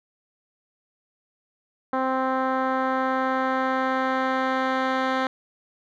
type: tone with low-pass filter sweep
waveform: 10% pulse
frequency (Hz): 261.6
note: C4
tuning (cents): 0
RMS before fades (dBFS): -24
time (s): 1.93-5.27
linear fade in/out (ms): 2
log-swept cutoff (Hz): 1200 to 2700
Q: 1.1
effects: none